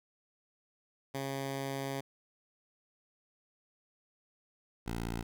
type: tone pair in turn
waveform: 10% pulse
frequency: 136.6 / 57.43 Hz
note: C#3 / A#1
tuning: -25 / -25 cents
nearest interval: octave + minor third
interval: 1500 cents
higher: first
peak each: -27 dBFS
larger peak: neither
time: 1.14-2.01 / 4.86-5.23 s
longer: first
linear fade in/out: 10 ms
effects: none